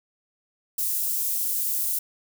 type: high-pass noise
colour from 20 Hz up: white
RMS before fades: -26 dBFS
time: 0.78-1.99 s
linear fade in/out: 5 ms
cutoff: 10000 Hz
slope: 12 dB/octave
effects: none